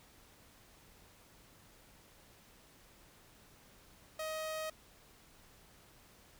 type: tone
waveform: sawtooth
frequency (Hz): 629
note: D#5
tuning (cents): +19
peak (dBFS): -34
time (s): 4.19-4.7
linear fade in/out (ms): 5
effects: pink hiss -62 dBFS RMS until 6.39 s